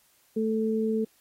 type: tone pair together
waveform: sine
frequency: 220 / 440 Hz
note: A3 / A4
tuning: 0 / 0 cents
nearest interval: octave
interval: 1200 cents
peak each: -26 / -27 dBFS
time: 0.36-1.05 s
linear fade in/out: 10 ms
effects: white hiss -64 dBFS RMS until 1.2 s + AAC 48 kbps